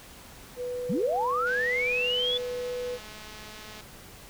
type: tone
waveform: sine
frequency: 493.9 Hz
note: B4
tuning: in tune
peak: -30 dBFS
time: 0.56-2.99 s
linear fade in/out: 50 ms
type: linear sweep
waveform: sine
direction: up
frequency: 138.4 to 3487 Hz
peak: -25 dBFS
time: 0.89-2.38 s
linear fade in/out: 10 ms
type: click train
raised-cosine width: 0.2 ms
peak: -28 dBFS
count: 501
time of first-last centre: 1.47-3.806 s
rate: 214 Hz
effects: pink hiss -48 dBFS RMS until 4.29 s